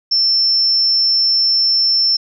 sine tone, 5360 Hz, E8, 28 cents sharp, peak -11 dBFS, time 0.11-2.17 s, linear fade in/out 10 ms, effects none

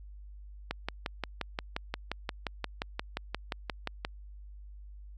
click train, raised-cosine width 0.3 ms, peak -16 dBFS, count 20, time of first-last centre 0.71-4.049 s, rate 5.69 Hz, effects added 50 Hz sine -45 dBFS peak until 5.17 s + AAC 48 kbps

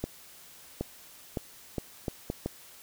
accelerating click train, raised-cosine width 2 ms, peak -17 dBFS, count 7, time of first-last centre 0.04-2.46 s, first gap 770 ms, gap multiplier 0.73, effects white hiss -52 dBFS RMS until 2.82 s

